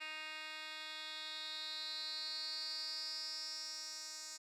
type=tone with band-pass filter sweep; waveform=10% pulse; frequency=311.1 Hz; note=D#4; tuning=in tune; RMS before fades=-45 dBFS; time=0-4.38 s; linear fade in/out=20 ms; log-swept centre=2800 to 6300 Hz; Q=7.2; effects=none